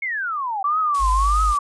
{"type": "exponential sweep", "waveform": "sine", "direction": "down", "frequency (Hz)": [2217, 750], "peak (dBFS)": -22, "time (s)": [0.02, 0.63], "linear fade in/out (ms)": 5}
{"type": "tone with vibrato", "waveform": "sine", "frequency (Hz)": 1141, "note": "C#6", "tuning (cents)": 50, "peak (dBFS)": -17, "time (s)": [0.64, 1.59], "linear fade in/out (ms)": 5, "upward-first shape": "triangle", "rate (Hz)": 1.6, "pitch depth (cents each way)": 210}
{"type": "noise", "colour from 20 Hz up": "blue", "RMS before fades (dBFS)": -32, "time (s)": [0.94, 1.58], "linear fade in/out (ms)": 10}
{"type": "tone", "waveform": "sine", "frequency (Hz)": 51.4, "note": "G#1", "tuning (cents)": -17, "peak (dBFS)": -18, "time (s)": [0.99, 1.55], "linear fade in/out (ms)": 50}
{"effects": ["resampled to 22050 Hz"]}